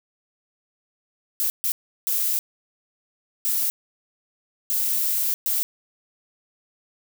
violet noise bursts at uneven times, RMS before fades -23 dBFS, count 6, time 1.4-1.5 / 1.64-1.72 / 2.07-2.39 / 3.45-3.7 / 4.7-5.34 / 5.46-5.63 s, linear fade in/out 0 ms, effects none

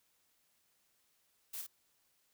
blue noise with echo, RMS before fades -43 dBFS, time 1.53-1.62 s, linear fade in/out 10 ms, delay 49 ms, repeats 1, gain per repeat -4 dB, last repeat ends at 1.669 s, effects white hiss -75 dBFS RMS until 2.33 s

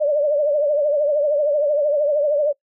sine tone with vibrato, 587.3 Hz, D5, in tune, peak -15 dBFS, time 0-2.53 s, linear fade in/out 20 ms, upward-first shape triangle, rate 13 Hz, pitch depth 97 cents each way, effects noise-tail reverb RT60 0.1 s tail -23 dB re dry

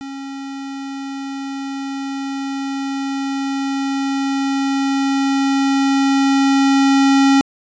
square tone with level ramp, 273.4 Hz, C#4, 24 cents flat, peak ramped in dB -28 to -10 dBFS, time 0.01-7.41 s, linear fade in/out 0 ms, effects resampled to 16000 Hz

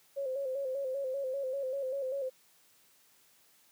sine tone with vibrato, 536 Hz, C5, 42 cents sharp, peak -32 dBFS, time 0.16-2.3 s, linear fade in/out 20 ms, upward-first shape square, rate 5.1 Hz, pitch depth 60 cents each way, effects white hiss -65 dBFS RMS until 3.71 s + high-pass 100 Hz 12 dB/octave

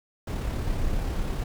brown noise with amplitude modulation, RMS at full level -26 dBFS, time 0.27-1.44 s, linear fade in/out 5 ms, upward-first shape sine, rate 34.9 Hz, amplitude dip 30%, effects none

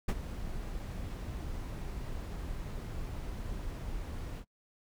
brown noise with ADSR envelope, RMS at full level -26 dBFS, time 0.08-4.45 s, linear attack 9 ms, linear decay 45 ms, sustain -13 dB, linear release 73 ms, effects noise-tail reverb RT60 0.1 s tail -23 dB re dry

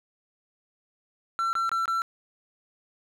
triangle tone bursts, 1349 Hz, E6, 40 cents sharp, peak -22 dBFS, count 4, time 1.39-2.019 s, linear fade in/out 0 ms, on 140 ms, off 23 ms, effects none

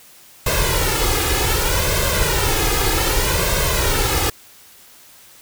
pink noise with flanger, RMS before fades -18 dBFS, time 0.46-4.3 s, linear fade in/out 5 ms, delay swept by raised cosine 1.9 to 2.42 ms, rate 0.65 Hz, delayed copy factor +0.8, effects white hiss -46 dBFS RMS until 5.41 s

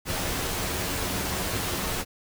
pink noise with comb filter, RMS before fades -29 dBFS, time 0.05-2.05 s, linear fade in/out 50 ms, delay 11 ms, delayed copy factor +0.5, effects none

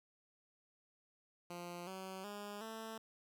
10% pulse tone with pitch steps, 174.61 / 189.32 / 205.3 / 222.6 Hz, F3 / F#3 / G#3 / A3, 0 / +40 / -20 / +20 cents, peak -37 dBFS, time 1.5-2.98 s, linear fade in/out 5 ms, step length 370 ms, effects none

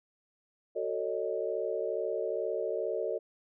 sine chord, D# half-diminished seventh, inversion first, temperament just, 373.4 / 448 / 560 / 622.3 Hz, F#4 / A4 / C#5 / D#5, +16 / +31 / +18 / 0 cents, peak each -37 / -34 / -36 / -36 dBFS, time 0.75-3.19 s, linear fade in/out 20 ms, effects none

